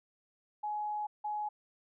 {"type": "tone bursts at uneven times", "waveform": "sine", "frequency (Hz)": 841, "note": "G#5", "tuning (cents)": 22, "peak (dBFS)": -33, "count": 2, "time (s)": [[0.63, 1.07], [1.24, 1.49]], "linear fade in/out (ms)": 10, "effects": []}